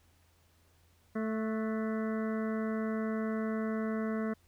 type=harmonic tone with a mistuned harmonic; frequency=220 Hz; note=A3; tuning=in tune; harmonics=1 / 2 / 3 / 5 / 6 / 7 / 8 / 9; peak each=-32 / -38 / -42 / -46 / -48 / -49 / -50 / -51 dBFS; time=1.15-4.34 s; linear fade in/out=10 ms; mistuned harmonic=7; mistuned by=-58 cents; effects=added 84 Hz sine -66 dBFS peak until 4.47 s + pink hiss -69 dBFS RMS until 4.47 s